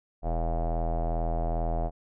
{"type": "tone with low-pass filter", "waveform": "square", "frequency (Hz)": 41.2, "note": "E1", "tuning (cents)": 0, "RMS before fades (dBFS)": -28, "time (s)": [0.22, 1.91], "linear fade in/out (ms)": 50, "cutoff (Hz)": 700, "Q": 6.9, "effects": []}